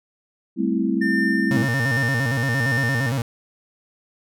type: chord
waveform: sine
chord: A minor seventh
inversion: third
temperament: equal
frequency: 196 / 220 / 261.6 / 329.6 Hz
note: G3 / A3 / C4 / E4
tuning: 0 / 0 / 0 / 0 cents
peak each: -24 dBFS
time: 0.56-1.67 s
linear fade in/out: 50 ms
type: tone with tremolo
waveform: triangle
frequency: 1800 Hz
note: A6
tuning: 39 cents sharp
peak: -19 dBFS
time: 1.01-3.1 s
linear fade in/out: 10 ms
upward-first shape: triangle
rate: 1.3 Hz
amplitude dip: 50%
type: tone with vibrato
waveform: 35% pulse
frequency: 126.5 Hz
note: B2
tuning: 42 cents sharp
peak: -19 dBFS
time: 1.51-3.22 s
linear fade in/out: 2 ms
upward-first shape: square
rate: 8.7 Hz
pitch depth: 140 cents each way
effects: none